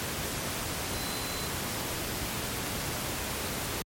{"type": "tone in noise", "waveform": "sine", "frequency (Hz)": 4058, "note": "B7", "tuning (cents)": 46, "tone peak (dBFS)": -41, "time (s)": [0.94, 1.47], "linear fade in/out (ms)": 0, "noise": "pink", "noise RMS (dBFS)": -33, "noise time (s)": [0, 3.82], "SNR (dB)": -11, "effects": ["high-pass 60 Hz 12 dB/octave", "MP3 64 kbps"]}